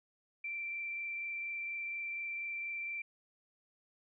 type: tone with frequency modulation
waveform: sine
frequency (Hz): 2349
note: D7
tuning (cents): 0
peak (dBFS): -37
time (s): 0.44-3.02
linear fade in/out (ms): 5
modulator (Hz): 24.2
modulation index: 0.83
effects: none